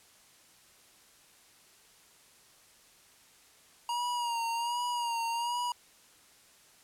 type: tone with vibrato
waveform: square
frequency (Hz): 946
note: A#5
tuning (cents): +25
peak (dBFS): -31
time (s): 3.89-5.72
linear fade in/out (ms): 2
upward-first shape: sine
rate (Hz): 1.3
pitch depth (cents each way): 48
effects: white hiss -60 dBFS RMS until 6.83 s + low-pass 11000 Hz 12 dB/octave

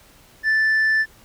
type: tone with tanh clipping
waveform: sine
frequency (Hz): 1760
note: A6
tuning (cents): 0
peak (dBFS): -16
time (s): 0.43-1.06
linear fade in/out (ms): 50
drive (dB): 2
effects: pink hiss -51 dBFS RMS until 1.24 s

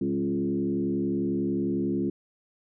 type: tone with frequency modulation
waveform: sine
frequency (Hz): 270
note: C#4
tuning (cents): -45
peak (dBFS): -24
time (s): 0.01-2.1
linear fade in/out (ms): 5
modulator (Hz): 71.1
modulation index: 1.4
effects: none

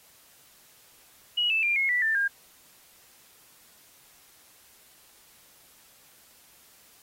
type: tone with pitch steps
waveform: sine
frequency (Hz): 2908 / 2636 / 2389 / 2166 / 1963.4 / 1779.8 / 1613.3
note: F#7 / E7 / D7 / C#7 / B6 / A6 / G6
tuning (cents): -31 / -1 / +29 / -41 / -11 / +19 / +49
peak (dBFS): -22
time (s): 1.37-2.28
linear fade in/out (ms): 10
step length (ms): 130
effects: white hiss -57 dBFS RMS until 7.02 s + AAC 48 kbps

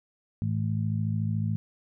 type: harmonic tone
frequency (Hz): 53.8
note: A1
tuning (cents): -38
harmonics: 2 / 3 / 4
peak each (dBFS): -27 / -31 / -33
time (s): 0.42-1.56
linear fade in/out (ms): 0
effects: none

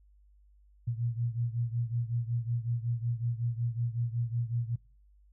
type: beating tone pair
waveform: sine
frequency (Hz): 116.54 / 121.94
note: A#2 / B2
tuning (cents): 0 / -22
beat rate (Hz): 5.4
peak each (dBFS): -31 / -34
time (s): 0.87-4.76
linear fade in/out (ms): 10
effects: noise-tail reverb RT60 0.4 s tail -24 dB re dry + added 50 Hz sine -58 dBFS peak until 5.32 s

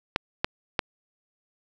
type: clicks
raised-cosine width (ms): 0.3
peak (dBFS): -6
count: 3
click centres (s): 0.161 / 0.445 / 0.792
effects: none

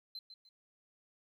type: tone with echo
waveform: sine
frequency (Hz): 4100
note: C8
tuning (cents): -36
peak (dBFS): -40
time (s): 0.15-0.19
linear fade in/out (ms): 2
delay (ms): 150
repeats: 2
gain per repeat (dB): -10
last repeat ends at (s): 0.49
effects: tanh soft clip ceiling -40 dBFS + 13-bit

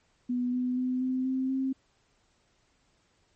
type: tone with pitch steps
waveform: sine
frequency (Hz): 246.7 / 250.3 / 253.9 / 257.6 / 261.4 / 265.2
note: B3 / B3 / B3 / C4 / C4 / C4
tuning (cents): -2 / +23 / +48 / -27 / -1 / +23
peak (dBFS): -26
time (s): 0.29-1.73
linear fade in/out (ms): 10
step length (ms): 240
effects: pink hiss -69 dBFS RMS until 3.35 s + MP3 32 kbps

